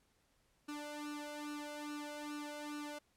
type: tone with flanger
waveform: sawtooth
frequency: 295.8 Hz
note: D4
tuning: 13 cents sharp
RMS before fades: -45 dBFS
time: 0.68-2.99 s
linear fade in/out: 10 ms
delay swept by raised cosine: 0.73 to 1.43 ms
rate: 2.4 Hz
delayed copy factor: +0.95
effects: pink hiss -75 dBFS RMS until 3.16 s + low-pass 12000 Hz 12 dB/octave